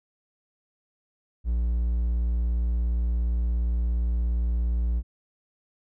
triangle tone, 58.6 Hz, A#1, 10 cents sharp, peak -20 dBFS, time 1.44-5.03 s, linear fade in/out 50 ms, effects none

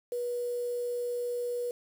sine tone with quantisation, 485.2 Hz, B4, 31 cents flat, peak -30 dBFS, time 0.12-1.71 s, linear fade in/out 2 ms, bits 8, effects none

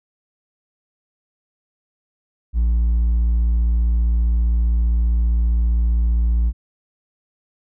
triangle tone with hard clipping, 57.6 Hz, A#1, 20 cents flat, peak -13 dBFS, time 2.53-6.53 s, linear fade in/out 50 ms, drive 1 dB, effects none

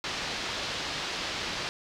white low-pass noise, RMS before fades -34 dBFS, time 0.04-1.69 s, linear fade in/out 0 ms, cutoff 4900 Hz, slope 24 dB/octave, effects none

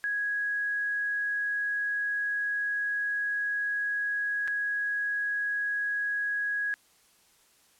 sine tone with dropouts, 1661 Hz, G#6, in tune, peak -27 dBFS, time 0.04-6.74 s, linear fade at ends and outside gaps 0 ms, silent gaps 4.476-4.48 s, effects white hiss -63 dBFS RMS until 7.79 s + low-pass 12000 Hz 12 dB/octave

